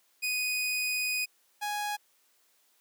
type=tone pair in turn; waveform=sawtooth; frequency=2489 / 830.6 Hz; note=D#7 / G#5; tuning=0 / 0 cents; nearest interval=octave + perfect fifth; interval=1900 cents; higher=first; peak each=-25 / -27 dBFS; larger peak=first; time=0.22-1.26 / 1.61-1.97 s; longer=first; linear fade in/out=20 ms; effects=white hiss -68 dBFS RMS until 2.8 s + high-pass 300 Hz 12 dB/octave